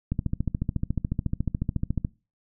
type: click train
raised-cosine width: 5 ms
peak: -13 dBFS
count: 28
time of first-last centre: 0.12-2.049 s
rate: 14 Hz
effects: noise-tail reverb RT60 0.3 s tail -22 dB re dry